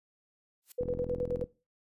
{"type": "noise with exponential growth", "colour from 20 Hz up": "blue", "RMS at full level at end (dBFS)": -44, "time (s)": [0.62, 0.72], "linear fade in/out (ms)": 2, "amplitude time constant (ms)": 20}
{"type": "tone with tremolo", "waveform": "sine", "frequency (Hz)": 493.9, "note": "B4", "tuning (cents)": 0, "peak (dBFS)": -28, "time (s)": [0.78, 1.44], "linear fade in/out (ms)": 10, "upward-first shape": "square", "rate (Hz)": 9.5, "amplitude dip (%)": 75}
{"type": "click train", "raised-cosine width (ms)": 3, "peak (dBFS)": -26, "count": 28, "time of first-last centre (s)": [0.81, 1.441], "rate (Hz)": 42.8}
{"effects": ["noise-tail reverb RT60 0.3 s tail -20 dB re dry", "resampled to 32000 Hz"]}